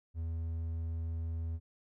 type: tone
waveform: triangle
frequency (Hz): 82.1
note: E2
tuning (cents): -6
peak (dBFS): -32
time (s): 0.14-1.6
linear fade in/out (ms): 50
effects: none